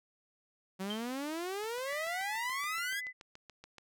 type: exponential sweep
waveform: sawtooth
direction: up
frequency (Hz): 185 to 1700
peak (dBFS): -32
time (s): 0.79-3.01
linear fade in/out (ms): 20
type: tone with exponential decay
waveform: sine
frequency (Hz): 3136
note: G7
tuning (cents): 0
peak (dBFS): -35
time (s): 0.9-1.09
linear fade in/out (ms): 5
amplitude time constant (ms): 41
type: click train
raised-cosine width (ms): 0.2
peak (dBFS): -33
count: 16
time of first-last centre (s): 1.64-3.783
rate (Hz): 7
type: tone with pitch glide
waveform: sine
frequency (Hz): 1975.5 to 2010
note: B6 to B6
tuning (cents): 0 to +30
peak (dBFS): -38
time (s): 1.85-3.13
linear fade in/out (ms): 50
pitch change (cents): +30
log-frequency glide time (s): 2.37-2.67
effects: none